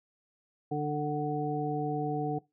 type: harmonic tone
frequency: 148.6 Hz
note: D3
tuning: 21 cents sharp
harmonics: 1 / 2 / 3 / 5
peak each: -34 / -34 / -34 / -34 dBFS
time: 0.71-2.39 s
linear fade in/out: 10 ms
effects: noise-tail reverb RT60 0.2 s tail -20 dB re dry